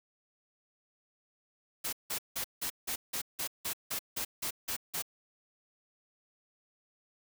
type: noise bursts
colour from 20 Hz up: white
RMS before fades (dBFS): -35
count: 13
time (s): 1.84-5.024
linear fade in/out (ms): 10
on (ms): 88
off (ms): 170
effects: none